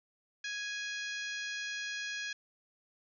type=harmonic tone with a mistuned harmonic; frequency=830.6 Hz; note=G#5; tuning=in tune; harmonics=2 / 3 / 4 / 5 / 6 / 7 / 8; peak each=-39 / -43 / -45 / -47 / -49 / -50 / -51 dBFS; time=0.44-2.33 s; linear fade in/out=5 ms; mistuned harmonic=8; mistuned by=-20 cents; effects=none